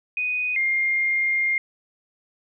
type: tone pair in turn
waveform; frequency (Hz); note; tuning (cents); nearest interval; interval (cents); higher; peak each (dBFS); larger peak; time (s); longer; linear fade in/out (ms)
sine; 2489 / 2118; D#7 / C7; 0 / +21; minor third; 279; first; -22 / -19; second; 0.17-0.56 / 0.56-1.58; second; 2
effects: none